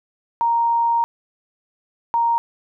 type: tone bursts at uneven times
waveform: sine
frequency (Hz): 932.3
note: A#5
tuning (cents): 0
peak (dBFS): -15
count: 2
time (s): 0.41-1.04 / 2.14-2.38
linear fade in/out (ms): 0
effects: none